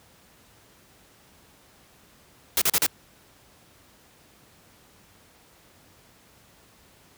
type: noise bursts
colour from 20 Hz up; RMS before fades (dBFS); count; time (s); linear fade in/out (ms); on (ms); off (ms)
white; -21; 4; 2.57-2.865; 2; 46; 37
effects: pink hiss -56 dBFS RMS until 7.17 s + high-pass 60 Hz 12 dB/octave